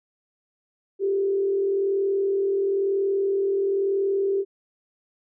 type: tone with frequency modulation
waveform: sine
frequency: 392.9 Hz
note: G4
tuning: 4 cents sharp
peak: -20 dBFS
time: 0.99-4.45 s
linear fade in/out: 50 ms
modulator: 41 Hz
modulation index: 0.43
effects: none